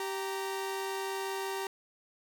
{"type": "tone pair together", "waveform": "sawtooth", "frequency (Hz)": [388.7, 929], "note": ["G4", "A#5"], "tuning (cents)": [-15, -6], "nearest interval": "octave + minor third", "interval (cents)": 1509, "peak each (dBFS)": [-31, -35], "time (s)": [0, 1.67], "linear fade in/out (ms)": 2, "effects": []}